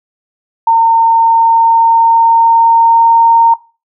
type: tone with pitch glide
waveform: sine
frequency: 912 to 920.5 Hz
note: A#5 to A#5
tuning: -38 to -22 cents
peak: -4 dBFS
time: 0.67-3.54 s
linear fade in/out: 5 ms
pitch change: +16 cents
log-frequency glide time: 1.05-3.36 s
effects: noise-tail reverb RT60 0.3 s tail -18 dB re dry